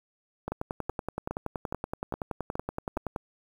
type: two click trains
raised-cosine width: 1 ms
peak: -17 / -18 dBFS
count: 29 / 7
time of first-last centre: 0.52-3.162 / 0.48-2.97 s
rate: 10.6 / 2.41 Hz
effects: 8-bit